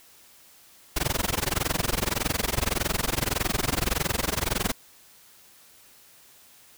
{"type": "noise with amplitude modulation", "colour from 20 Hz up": "pink", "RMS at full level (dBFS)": -23, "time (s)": [0.96, 4.72], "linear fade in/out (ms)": 5, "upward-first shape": "sine", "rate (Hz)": 21.7, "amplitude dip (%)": 100, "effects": ["white hiss -54 dBFS RMS until 6.77 s"]}